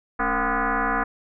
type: tone with frequency modulation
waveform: sine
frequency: 216.5 Hz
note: A3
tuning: 28 cents flat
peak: -20 dBFS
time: 0.19-1.04 s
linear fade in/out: 10 ms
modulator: 247 Hz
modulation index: 6.2
effects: none